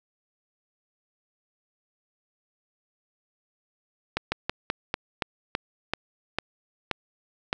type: slowing click train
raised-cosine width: 0.3 ms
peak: -9 dBFS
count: 11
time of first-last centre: 4.17-7.529 s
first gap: 150 ms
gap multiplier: 1.17
effects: none

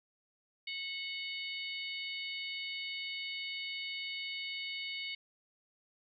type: harmonic tone with a mistuned harmonic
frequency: 742 Hz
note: F#5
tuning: 5 cents sharp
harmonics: 3 / 4 / 5 / 6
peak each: -41 / -43 / -45 / -47 dBFS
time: 0.67-5.15 s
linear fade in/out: 5 ms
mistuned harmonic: 3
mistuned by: -25 cents
effects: none

